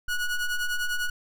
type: ring-modulated tone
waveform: square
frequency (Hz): 729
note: F#5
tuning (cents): -26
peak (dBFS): -23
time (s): 0.08-1.1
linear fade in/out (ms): 5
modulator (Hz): 734
effects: none